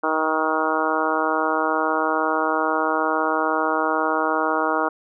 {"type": "harmonic tone", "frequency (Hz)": 157.7, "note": "D#3", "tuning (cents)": 24, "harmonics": [2, 3, 4, 5, 6, 7, 8, 9], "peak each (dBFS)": [-27, -27, -27, -27, -27, -27, -27, -27], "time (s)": [0.03, 4.89], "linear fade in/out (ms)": 10, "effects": []}